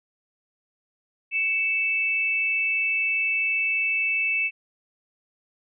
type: tone pair together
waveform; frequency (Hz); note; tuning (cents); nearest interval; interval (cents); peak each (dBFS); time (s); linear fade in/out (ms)
sine; 2242 / 2637; C#7 / E7; +19 / 0; minor third; 281; -28 / -22; 1.31-4.51; 50
effects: none